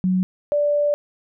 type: tone pair in turn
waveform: sine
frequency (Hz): 185 / 585.1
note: F#3 / D5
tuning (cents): 0 / -7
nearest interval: octave + minor sixth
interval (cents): 1993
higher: second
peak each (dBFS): -16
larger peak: neither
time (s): 0.04-0.23 / 0.52-0.94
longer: second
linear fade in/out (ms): 0
effects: none